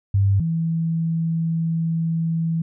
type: tone pair in turn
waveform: sine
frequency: 98.8 / 164.15 Hz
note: G2 / E3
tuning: +14 / -7 cents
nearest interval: major sixth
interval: 879 cents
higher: second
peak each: -14 / -19 dBFS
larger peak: first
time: 0.14-0.4 / 0.4-2.62 s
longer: second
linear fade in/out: 5 ms
effects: none